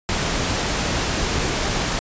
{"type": "noise with dropouts", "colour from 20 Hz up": "pink", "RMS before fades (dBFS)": -22, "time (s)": [0.09, 1.99], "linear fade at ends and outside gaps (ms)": 0, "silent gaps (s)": [1.389, 1.393], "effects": ["resampled to 16000 Hz"]}